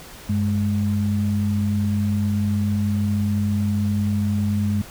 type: tone pair together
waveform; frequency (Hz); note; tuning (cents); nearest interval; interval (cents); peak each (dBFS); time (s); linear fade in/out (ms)
sine; 98 / 207.7; G2 / G#3; 0 / 0; octave + minor second; 1300; -21; 0.29-4.82; 5
effects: pink hiss -41 dBFS RMS until 4.9 s